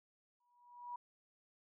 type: tone with exponential growth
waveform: sine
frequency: 969 Hz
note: B5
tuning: 33 cents flat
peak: -40 dBFS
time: 0.4-0.96 s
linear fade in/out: 5 ms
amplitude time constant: 120 ms
effects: none